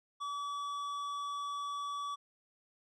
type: tone with tanh clipping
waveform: triangle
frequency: 1145 Hz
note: D6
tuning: 44 cents flat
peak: -38 dBFS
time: 0.2-2.16 s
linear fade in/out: 20 ms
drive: 15 dB
effects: none